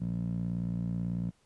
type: tone with band-pass filter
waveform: 15% pulse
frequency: 58.27 Hz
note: A#1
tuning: in tune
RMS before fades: -33 dBFS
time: 0-1.31 s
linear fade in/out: 20 ms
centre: 160 Hz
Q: 2.9
effects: pink hiss -69 dBFS RMS until 1.45 s + resampled to 24000 Hz